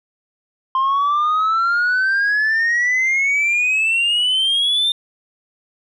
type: exponential sweep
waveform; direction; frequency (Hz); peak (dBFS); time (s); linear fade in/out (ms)
sine; up; 1046.5 to 3622; -12; 0.75-4.92; 2
effects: tanh soft clip ceiling -13 dBFS